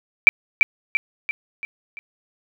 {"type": "tone with echo", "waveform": "sine", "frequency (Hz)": 2332, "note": "D7", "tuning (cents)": -13, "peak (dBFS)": -3, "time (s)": [0.27, 0.29], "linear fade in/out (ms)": 0, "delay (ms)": 340, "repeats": 5, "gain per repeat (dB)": -6, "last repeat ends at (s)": 1.99, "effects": []}